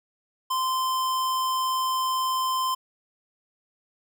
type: tone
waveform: square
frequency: 1037 Hz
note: C6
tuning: 16 cents flat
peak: -24 dBFS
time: 0.5-2.75 s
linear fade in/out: 10 ms
effects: none